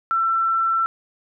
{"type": "tone", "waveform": "sine", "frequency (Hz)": 1342, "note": "E6", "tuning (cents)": 31, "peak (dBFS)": -17, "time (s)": [0.11, 0.86], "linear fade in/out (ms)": 0, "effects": []}